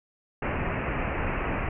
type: low-pass noise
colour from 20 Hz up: pink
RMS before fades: -29 dBFS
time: 0.42-1.69 s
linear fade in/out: 5 ms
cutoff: 2700 Hz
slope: 96 dB/octave
effects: none